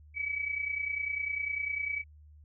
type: tone pair together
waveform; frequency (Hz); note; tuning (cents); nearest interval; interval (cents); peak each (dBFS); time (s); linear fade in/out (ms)
sine; 2257 / 2287; C#7 / D7; +31 / -47; unison; 22; -37 / -32; 0.14-2.04; 50
effects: added 75 Hz sine -52 dBFS peak until 2.44 s